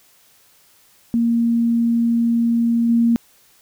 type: tone with level steps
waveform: sine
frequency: 233.1 Hz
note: A#3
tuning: in tune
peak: -14 / -12 dBFS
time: 1.14-3.16 s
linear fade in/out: 0 ms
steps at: 2.89 s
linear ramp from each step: 5 ms
effects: white hiss -54 dBFS RMS until 3.61 s